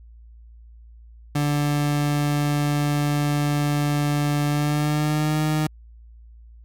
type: tone with pitch glide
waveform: 30% pulse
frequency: 146.2 to 153.73 Hz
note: D3 to D#3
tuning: -7 to -21 cents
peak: -17 dBFS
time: 1.35-5.67 s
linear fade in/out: 5 ms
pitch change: +86 cents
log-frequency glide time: 4.46-5.41 s
effects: added 57 Hz sine -43 dBFS peak until 6.64 s